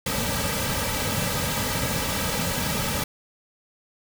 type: noise with comb filter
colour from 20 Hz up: pink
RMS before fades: -26 dBFS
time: 0.06-3.04 s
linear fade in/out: 5 ms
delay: 2.8 ms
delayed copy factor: -0.8
effects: none